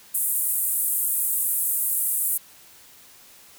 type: band-pass noise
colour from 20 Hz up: white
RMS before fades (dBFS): -24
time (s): 0.14-2.38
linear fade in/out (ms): 10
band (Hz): 8500 to 16000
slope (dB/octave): 48
effects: white hiss -50 dBFS RMS until 3.58 s